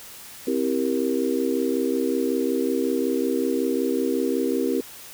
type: chord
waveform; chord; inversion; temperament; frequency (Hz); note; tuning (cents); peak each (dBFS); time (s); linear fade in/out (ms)
sine; C dominant seventh; none; just; 261.6 / 327 / 392.4 / 470.9; C4 / E4 / G4 / Bb4; 0 / -14 / +2 / +18; -25 / -27 / -26 / -27; 0.47-4.81; 5
effects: white hiss -42 dBFS RMS until 5.13 s